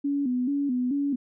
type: tone with vibrato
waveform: sine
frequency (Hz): 265.7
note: C4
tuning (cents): +27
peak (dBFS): -23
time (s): 0.04-1.16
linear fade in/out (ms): 10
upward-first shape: square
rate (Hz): 2.3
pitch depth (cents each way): 110
effects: none